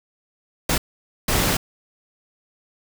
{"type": "noise bursts at uneven times", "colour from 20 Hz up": "pink", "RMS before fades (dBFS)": -20, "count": 2, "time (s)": [[0.69, 0.78], [1.28, 1.57]], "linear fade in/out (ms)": 5, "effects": []}